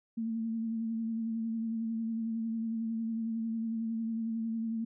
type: tone with vibrato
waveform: sine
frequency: 225.8 Hz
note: A3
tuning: 45 cents sharp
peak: -31 dBFS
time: 0.17-4.85 s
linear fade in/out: 10 ms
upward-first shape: sine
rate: 11 Hz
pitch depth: 28 cents each way
effects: none